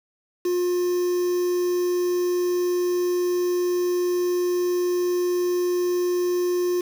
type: tone with quantisation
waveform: triangle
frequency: 356.3 Hz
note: F4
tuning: 35 cents sharp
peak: -18 dBFS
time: 0.45-6.81 s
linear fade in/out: 5 ms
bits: 6
effects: none